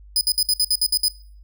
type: tone bursts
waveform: sawtooth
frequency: 5000 Hz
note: D#8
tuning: 8 cents sharp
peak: -13 dBFS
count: 9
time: 0.16-1.083 s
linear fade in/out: 2 ms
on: 51 ms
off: 58 ms
effects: noise-tail reverb RT60 0.5 s tail -20 dB re dry + added 50 Hz sine -42 dBFS peak until 1.43 s